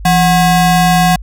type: ring-modulated tone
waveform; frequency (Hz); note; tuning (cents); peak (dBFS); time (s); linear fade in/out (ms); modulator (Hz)
square; 452.8; A4; +50; -5; 0.05-1.16; 5; 282
effects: added 50 Hz sine -24 dBFS peak until 1.22 s